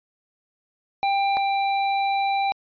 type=tone pair in turn; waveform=square; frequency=792 / 789.2 Hz; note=G5 / G5; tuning=+18 / +11 cents; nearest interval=unison; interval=7 cents; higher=first; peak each=-20 / -21 dBFS; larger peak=first; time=1.03-1.37 / 1.37-2.52 s; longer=second; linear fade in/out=0 ms; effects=resampled to 11025 Hz